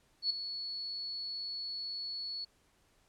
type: tone with ADSR envelope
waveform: sine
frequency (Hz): 4402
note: C#8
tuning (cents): -13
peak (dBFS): -26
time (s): 0.22-2.45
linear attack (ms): 82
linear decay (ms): 5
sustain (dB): -11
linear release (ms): 10
effects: pink hiss -70 dBFS RMS until 3.08 s + low-pass 11000 Hz 12 dB/octave